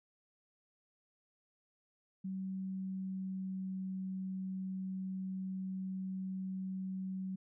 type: tone with pitch glide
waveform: sine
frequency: 190 to 188.8 Hz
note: F#3 to F#3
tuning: +46 to +35 cents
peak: -37 dBFS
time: 2.24-7.36 s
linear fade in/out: 10 ms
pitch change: -11 cents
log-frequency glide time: 2.56-3.81 s
effects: none